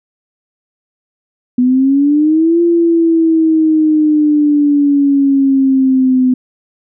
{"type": "exponential two-way sweep", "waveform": "sine", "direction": "up then down", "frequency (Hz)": [245.9, 343.2, 253.3], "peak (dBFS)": -7, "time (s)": [1.58, 6.34], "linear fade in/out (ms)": 5, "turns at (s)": 2.61, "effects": []}